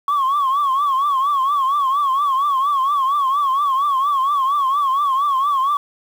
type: tone with vibrato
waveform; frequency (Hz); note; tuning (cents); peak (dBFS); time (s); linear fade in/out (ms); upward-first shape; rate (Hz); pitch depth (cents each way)
sine; 1108.7; C#6; 0; -13; 0.08-5.77; 2; triangle; 4.3; 130
effects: tanh soft clip ceiling -12 dBFS + 7-bit